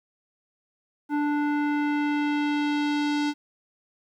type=tone with low-pass filter sweep; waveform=square; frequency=293.7 Hz; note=D4; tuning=in tune; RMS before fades=-25 dBFS; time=1.09-3.34 s; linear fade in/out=50 ms; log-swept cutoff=1300 to 5000 Hz; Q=1.3; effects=10-bit